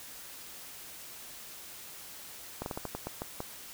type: slowing click train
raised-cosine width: 1 ms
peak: -21 dBFS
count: 9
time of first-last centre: 2.62-3.404 s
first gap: 41 ms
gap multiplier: 1.24
effects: white hiss -47 dBFS RMS until 3.73 s